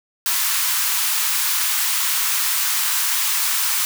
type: high-pass noise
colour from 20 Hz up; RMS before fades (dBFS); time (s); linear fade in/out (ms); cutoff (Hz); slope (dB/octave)
white; -20; 0.26-3.85; 0; 890; 48
effects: none